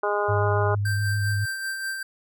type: harmonic tone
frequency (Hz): 206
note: G#3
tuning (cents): -14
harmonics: 2 / 3 / 4 / 5 / 6 / 7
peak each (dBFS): -26 / -28 / -29 / -30 / -31 / -31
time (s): 0.03-0.75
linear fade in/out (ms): 5
type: tone with vibrato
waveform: sine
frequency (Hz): 102.8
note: G#2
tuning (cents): -17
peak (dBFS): -22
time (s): 0.28-1.46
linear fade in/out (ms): 20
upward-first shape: sine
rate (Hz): 7.1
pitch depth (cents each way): 25
type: tone with tremolo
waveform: square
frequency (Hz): 1568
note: G6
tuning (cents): 0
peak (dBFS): -27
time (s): 0.85-2.03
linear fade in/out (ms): 5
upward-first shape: sine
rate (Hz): 5.1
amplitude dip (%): 40
effects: none